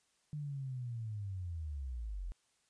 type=linear sweep; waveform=sine; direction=down; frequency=151.3 to 40.25 Hz; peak=-38 dBFS; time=0.33-2.32 s; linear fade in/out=0 ms; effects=white hiss -75 dBFS RMS until 2.69 s + resampled to 22050 Hz